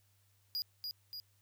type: tone with echo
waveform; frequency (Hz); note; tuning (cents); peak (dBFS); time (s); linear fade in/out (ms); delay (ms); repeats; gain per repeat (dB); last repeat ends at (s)
square; 4876; D#8; -36; -35; 0.55-0.62; 0; 290; 2; -4; 1.2
effects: added 99 Hz sine -70 dBFS peak until 1.41 s + white hiss -74 dBFS RMS until 1.41 s